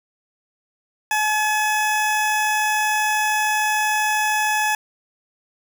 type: tone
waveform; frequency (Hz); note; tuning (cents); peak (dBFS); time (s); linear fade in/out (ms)
20% pulse; 853; G#5; +46; -13; 1.11-4.75; 2
effects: 9-bit

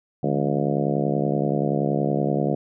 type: harmonic tone with a mistuned harmonic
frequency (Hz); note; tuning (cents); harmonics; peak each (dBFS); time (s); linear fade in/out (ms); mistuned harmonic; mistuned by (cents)
70.5; C#2; +30; 2 / 3 / 4 / 5 / 6 / 7 / 8 / 9 / 10; -25 / -27 / -28 / -29 / -30 / -30 / -31 / -32 / -32; 0.23-2.55; 5; 2; +130
effects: none

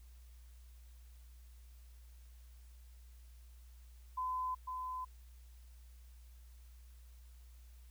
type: tone with echo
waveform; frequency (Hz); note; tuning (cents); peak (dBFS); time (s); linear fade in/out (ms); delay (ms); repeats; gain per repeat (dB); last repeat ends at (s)
sine; 1017; C6; -50; -35; 4.17-4.55; 10; 500; 1; -4; 5.05
effects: added 60 Hz sine -54 dBFS peak until 7.9 s + white hiss -70 dBFS RMS until 7.9 s

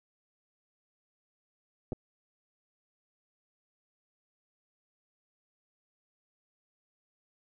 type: clicks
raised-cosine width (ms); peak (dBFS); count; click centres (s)
2; -22 / -25; 2; 1.922 / 1.93
effects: none

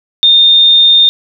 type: tone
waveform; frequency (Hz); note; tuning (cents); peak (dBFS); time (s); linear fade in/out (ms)
sine; 3641; A#7; -41; -3; 0.23-1.09; 0
effects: none

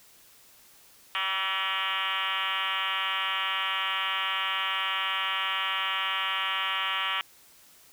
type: tone with frequency modulation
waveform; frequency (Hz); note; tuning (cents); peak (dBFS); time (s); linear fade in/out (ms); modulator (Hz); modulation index
sine; 2093; C7; 0; -26; 1.15-7.21; 0; 189; 5.9
effects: white hiss -56 dBFS RMS until 7.92 s

